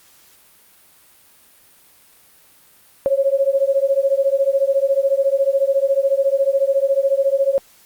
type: beating tone pair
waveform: sine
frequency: 541 / 555 Hz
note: C#5 / C#5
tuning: -42 / +2 cents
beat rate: 14 Hz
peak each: -17 / -17 dBFS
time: 3.06-7.58 s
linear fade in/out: 0 ms
effects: white hiss -51 dBFS RMS until 7.85 s + Opus 48 kbps